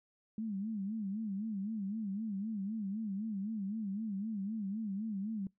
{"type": "tone with vibrato", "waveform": "sine", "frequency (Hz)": 207.7, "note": "G#3", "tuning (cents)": 0, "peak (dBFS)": -35, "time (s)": [0.38, 5.47], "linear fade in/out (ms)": 2, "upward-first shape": "sine", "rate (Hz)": 3.9, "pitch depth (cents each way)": 140, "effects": ["noise-tail reverb RT60 0.2 s tail -26 dB re dry"]}